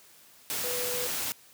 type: tone in noise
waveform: sine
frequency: 493.9 Hz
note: B4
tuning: in tune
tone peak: -34 dBFS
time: 0.64-1.07 s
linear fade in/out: 0 ms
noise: white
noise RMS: -32 dBFS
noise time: 0.5-1.32 s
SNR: -5 dB
effects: white hiss -56 dBFS RMS until 1.53 s + high-pass 80 Hz 12 dB/octave